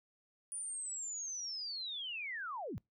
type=linear sweep; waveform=sine; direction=down; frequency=9500 to 69.3 Hz; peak=-39 dBFS; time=0.52-2.78 s; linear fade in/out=0 ms; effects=noise-tail reverb RT60 0.2 s tail -25 dB re dry